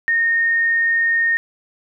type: tone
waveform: sine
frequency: 1842 Hz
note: A#6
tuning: 21 cents flat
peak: -14 dBFS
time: 0.08-1.37 s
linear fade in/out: 0 ms
effects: none